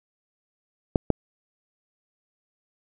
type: clicks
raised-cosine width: 2 ms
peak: -5 dBFS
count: 2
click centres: 0.958 / 1.103 s
effects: none